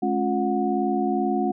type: tone cluster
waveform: sine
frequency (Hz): 211.8 / 274.4 / 353.2 / 731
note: G#3 / C#4 / F4 / F#5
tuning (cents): +34 / -17 / +20 / -21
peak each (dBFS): -26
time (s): 0.02-1.52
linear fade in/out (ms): 10
effects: none